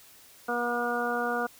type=harmonic tone; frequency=240.2 Hz; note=B3; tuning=48 cents flat; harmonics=1 / 2 / 3 / 4 / 5 / 6; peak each=-35 / -32 / -32 / -39 / -35 / -32 dBFS; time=0.48-1.47 s; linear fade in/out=10 ms; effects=white hiss -54 dBFS RMS until 1.59 s